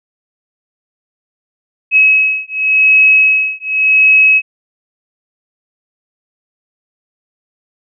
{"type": "beating tone pair", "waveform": "sine", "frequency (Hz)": [2562, 2562.89], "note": ["E7", "E7"], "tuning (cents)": [-50, -49], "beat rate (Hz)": 0.89, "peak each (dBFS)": -10, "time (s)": [1.91, 4.42], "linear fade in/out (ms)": 50, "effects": []}